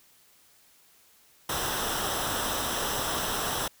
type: noise with comb filter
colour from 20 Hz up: pink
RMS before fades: -30 dBFS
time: 1.49-3.68 s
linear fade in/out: 5 ms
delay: 0.44 ms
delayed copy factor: -0.65
effects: white hiss -60 dBFS RMS until 3.8 s